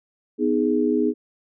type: chord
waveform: sine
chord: G# minor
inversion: first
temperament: just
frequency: 249.2 / 311.5 / 415.3 Hz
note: B3 / D#4 / G#4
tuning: +16 / +2 / 0 cents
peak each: -22 dBFS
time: 0.38-1.14 s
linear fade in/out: 50 ms
effects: none